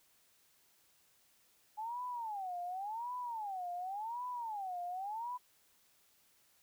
sine tone with vibrato, 837 Hz, G#5, 13 cents sharp, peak -38 dBFS, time 1.77-5.38 s, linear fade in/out 20 ms, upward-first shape sine, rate 0.9 Hz, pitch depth 300 cents each way, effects white hiss -70 dBFS RMS until 6.62 s

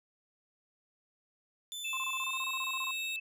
sawtooth tone with pitch glide, 3520 to 3751 Hz, A7 to A#7, 0 to +10 cents, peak -36 dBFS, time 1.72-3.16 s, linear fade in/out 0 ms, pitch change +110 cents, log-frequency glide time 2.16-2.48 s
sine tone, 2633 Hz, E7, 3 cents flat, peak -35 dBFS, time 1.84-3.2 s, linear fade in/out 10 ms
sine tone bursts, 1054 Hz, C6, 12 cents sharp, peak -36 dBFS, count 15, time 1.93-2.91 s, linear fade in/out 2 ms, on 42 ms, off 25 ms
effects none

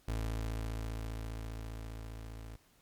30% pulse tone with level ramp, 55 Hz, A1, in tune, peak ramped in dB -30 to -42 dBFS, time 0.08-2.56 s, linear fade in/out 5 ms, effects pink hiss -67 dBFS RMS until 2.81 s + MP3 96 kbps

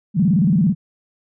sine tone with vibrato, 179.9 Hz, F#3, 48 cents flat, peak -12 dBFS, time 0.14-0.75 s, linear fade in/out 50 ms, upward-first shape square, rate 18 Hz, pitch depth 230 cents each way, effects none

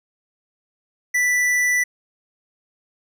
sine tone with tanh clipping, 1975.5 Hz, B6, in tune, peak -18 dBFS, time 1.14-1.84 s, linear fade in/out 10 ms, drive 15 dB, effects none

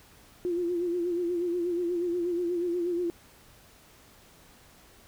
sine tone with vibrato, 349 Hz, F4, 1 cent flat, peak -26 dBFS, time 0.45-3.1 s, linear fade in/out 0 ms, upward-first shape sine, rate 8.3 Hz, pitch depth 55 cents each way, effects pink hiss -56 dBFS RMS until 5.07 s

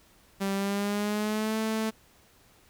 sawtooth tone with pitch glide, 196 to 220 Hz, G3 to A3, 0 to 0 cents, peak -23 dBFS, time 0.4-1.91 s, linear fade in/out 20 ms, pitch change +200 cents, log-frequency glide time 0.54-1.57 s, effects pink hiss -60 dBFS RMS until 2.69 s

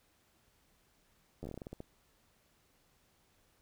slowing click train, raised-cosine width 2 ms, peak -30 dBFS, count 12, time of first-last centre 1.43-1.804 s, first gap 11 ms, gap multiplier 1.21, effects pink hiss -71 dBFS RMS until 3.61 s

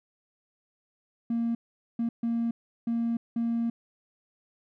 triangle tone bursts at uneven times, 232.3 Hz, A#3, 6 cents flat, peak -22 dBFS, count 5, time 1.3-1.55 / 1.99-2.09 / 2.23-2.51 / 2.87-3.17 / 3.36-3.7 s, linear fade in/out 5 ms, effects tanh soft clip ceiling -21 dBFS

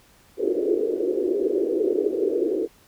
pink band-pass noise, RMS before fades -23 dBFS, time 0.37-2.68 s, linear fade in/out 50 ms, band 340 to 450 Hz, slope 48 dB/octave, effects pink hiss -56 dBFS RMS until 2.87 s

